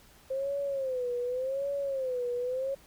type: tone with vibrato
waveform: sine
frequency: 523.3 Hz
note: C5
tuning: in tune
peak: -29 dBFS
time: 0.3-2.75 s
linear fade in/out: 10 ms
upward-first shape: sine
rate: 0.87 Hz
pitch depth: 130 cents each way
effects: pink hiss -58 dBFS RMS until 2.86 s